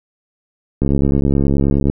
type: click train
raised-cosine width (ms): 3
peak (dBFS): -3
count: 76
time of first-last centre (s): 0.82-1.899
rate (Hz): 69.5
effects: none